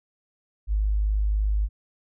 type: tone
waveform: sine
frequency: 51.7 Hz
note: G#1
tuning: 7 cents flat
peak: -20 dBFS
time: 0.67-1.69 s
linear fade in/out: 50 ms
effects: none